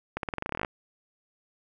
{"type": "accelerating click train", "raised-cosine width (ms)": 0.5, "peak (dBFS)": -15, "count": 15, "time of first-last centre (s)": [0.17, 0.648], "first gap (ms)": 62, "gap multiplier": 0.9, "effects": []}